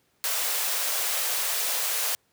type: high-pass noise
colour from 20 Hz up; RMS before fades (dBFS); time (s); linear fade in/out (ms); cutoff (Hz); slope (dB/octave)
white; -27; 0.24-2.15; 0; 450; 48
effects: pink hiss -68 dBFS RMS until 2.32 s + high-pass 100 Hz 12 dB/octave